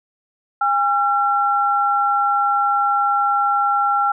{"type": "tone pair together", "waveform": "sine", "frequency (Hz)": [810.9, 1360], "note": ["G#5", "F6"], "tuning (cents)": [-42, -46], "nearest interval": "major sixth", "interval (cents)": 896, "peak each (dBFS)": [-18, -17], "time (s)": [0.61, 4.12], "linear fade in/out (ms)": 5, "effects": []}